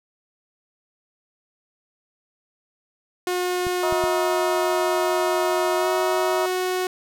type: tone with pitch glide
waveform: sawtooth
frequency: 360.5 to 367.4 Hz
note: F#4 to F#4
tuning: -45 to -12 cents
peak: -18 dBFS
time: 3.27-6.87 s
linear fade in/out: 2 ms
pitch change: +33 cents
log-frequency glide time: 5.77-5.88 s
type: clicks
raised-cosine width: 5 ms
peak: -21 dBFS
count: 3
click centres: 3.668 / 3.925 / 4.039 s
type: harmonic tone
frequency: 318.3 Hz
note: D#4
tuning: 39 cents sharp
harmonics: 2 / 3 / 4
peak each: -24 / -28 / -30 dBFS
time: 3.83-6.46 s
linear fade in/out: 2 ms
effects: none